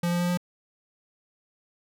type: tone with pitch steps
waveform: square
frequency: 173.2 / 174.51 / 175.82 / 177.15 Hz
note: F3 / F3 / F3 / F3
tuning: -14 / -1 / +12 / +25 cents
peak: -24 dBFS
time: 0.03-0.374 s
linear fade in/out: 5 ms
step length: 86 ms
effects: none